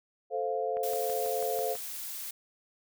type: chord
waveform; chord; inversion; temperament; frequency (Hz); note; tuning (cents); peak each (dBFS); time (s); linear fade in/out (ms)
sine; F major; first; equal; 440 / 523.3 / 698.5; A4 / C5 / F5; 0 / 0 / 0; -33; 0.3-1.77; 50
type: click train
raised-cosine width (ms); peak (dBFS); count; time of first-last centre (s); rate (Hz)
0.5; -31; 7; 0.77-1.754; 6.1
type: noise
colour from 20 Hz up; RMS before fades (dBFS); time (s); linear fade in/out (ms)
blue; -39; 0.83-2.31; 5
effects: none